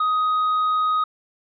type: tone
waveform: triangle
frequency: 1253 Hz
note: D#6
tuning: 12 cents sharp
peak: -16 dBFS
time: 0-1.04 s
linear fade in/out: 5 ms
effects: resampled to 11025 Hz